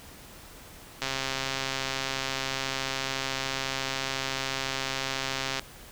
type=click train; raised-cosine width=0.2 ms; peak=-12 dBFS; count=614; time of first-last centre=1.02-5.595 s; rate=134 Hz; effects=pink hiss -48 dBFS RMS until 5.91 s